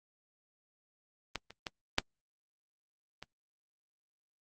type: clicks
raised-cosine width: 0.2 ms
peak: -17 / -30 / -19 / -7 / -26 dBFS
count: 5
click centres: 1.357 / 1.506 / 1.668 / 1.984 / 3.226 s
effects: Opus 32 kbps